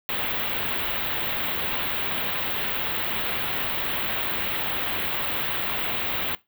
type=band-stop noise; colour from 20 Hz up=white; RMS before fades=-27 dBFS; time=0.09-6.35 s; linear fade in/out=0 ms; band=3700 to 16000 Hz; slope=48 dB/octave; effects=noise-tail reverb RT60 0.2 s tail -19 dB re dry